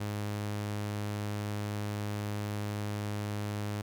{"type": "tone", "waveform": "sawtooth", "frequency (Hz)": 103.83, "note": "G#2", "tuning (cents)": 0, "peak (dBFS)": -29, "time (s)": [0, 3.82], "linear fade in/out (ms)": 10, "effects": []}